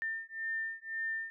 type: beating tone pair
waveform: sine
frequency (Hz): 1800 / 1801.9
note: A6 / A6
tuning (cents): +39 / +41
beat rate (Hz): 1.9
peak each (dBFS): -38 / -38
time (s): 0.02-1.3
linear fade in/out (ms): 0
effects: none